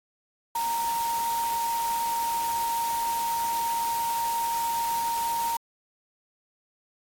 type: tone in noise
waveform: sine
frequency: 928 Hz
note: A#5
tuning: 8 cents flat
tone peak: -25 dBFS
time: 0.55-5.57 s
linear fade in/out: 5 ms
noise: white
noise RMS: -36 dBFS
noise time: 0.55-5.57 s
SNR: +8 dB
effects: AAC 64 kbps